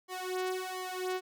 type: tone with flanger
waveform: sawtooth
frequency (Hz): 370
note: F#4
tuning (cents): 0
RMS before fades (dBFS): -36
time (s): 0.08-1.21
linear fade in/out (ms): 50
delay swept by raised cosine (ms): 0.96 to 2.76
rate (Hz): 1.4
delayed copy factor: +1
effects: none